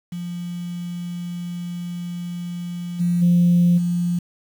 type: tone with level steps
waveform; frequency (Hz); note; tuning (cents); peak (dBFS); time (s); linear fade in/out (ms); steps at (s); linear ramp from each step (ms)
sine; 174.61; F3; 0; -26 / -16 / -11 / -18; 0.12-4.19; 5; 2.99 / 3.21 / 3.77; 20
effects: tanh soft clip ceiling -8 dBFS + 7-bit